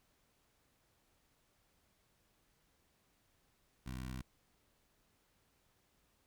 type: tone with notch filter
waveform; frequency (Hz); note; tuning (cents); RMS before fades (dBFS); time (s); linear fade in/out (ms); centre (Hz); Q
15% pulse; 63.7; C2; -46; -44; 3.86-4.22; 5; 570; 1.1
effects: pink hiss -75 dBFS RMS until 6.26 s